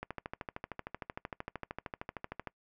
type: click train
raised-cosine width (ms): 0.5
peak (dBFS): -23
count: 33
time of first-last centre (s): 0.03-2.473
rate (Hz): 13.1
effects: noise-tail reverb RT60 0.1 s tail -23 dB re dry